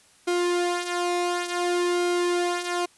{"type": "tone with flanger", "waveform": "sawtooth", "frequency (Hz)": 352.2, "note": "F4", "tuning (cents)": 15, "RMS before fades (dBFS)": -25, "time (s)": [0.27, 2.86], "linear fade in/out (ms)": 10, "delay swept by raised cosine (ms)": [1.1, 3.5], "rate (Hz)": 0.56, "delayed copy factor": -0.6, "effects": ["white hiss -57 dBFS RMS until 2.97 s", "resampled to 24000 Hz"]}